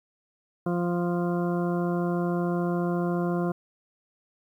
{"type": "harmonic tone", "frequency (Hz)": 174.61, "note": "F3", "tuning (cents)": 0, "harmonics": [1, 2, 3, 4, 6, 7, 8], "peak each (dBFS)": [-26, -29, -35, -35, -38, -44, -42], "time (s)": [0.66, 3.52], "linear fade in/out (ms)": 5, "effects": ["10-bit"]}